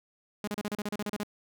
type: tone bursts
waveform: sawtooth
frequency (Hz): 207.7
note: G#3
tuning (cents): 0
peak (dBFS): -27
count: 12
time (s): 0.44-1.234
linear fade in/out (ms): 2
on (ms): 35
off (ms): 34
effects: none